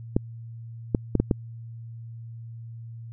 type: clicks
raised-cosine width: 3 ms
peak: -7 dBFS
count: 5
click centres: 0.165 / 0.948 / 1.153 / 1.2 / 1.312 s
effects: added 115 Hz sine -37 dBFS peak until 3.12 s